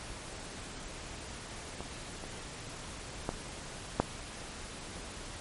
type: clicks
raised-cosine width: 1 ms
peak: -25 / -29 / -17 / -10 dBFS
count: 4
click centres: 1.806 / 2.239 / 3.291 / 4 s
effects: pink hiss -44 dBFS RMS until 5.4 s + MP3 48 kbps